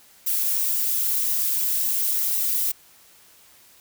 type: noise with flanger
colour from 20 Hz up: violet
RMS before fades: -23 dBFS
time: 0.26-2.72 s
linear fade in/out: 10 ms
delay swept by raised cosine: 0.99 to 4.59 ms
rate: 1.9 Hz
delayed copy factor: +0.5
effects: white hiss -53 dBFS RMS until 3.8 s